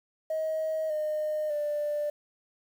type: tone with pitch steps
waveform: sine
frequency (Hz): 632 / 611.5 / 591.7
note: D#5 / D#5 / D5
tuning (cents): +27 / -30 / +13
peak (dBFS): -26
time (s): 0.3-2.1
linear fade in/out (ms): 5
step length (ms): 600
effects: tanh soft clip ceiling -24 dBFS + 9-bit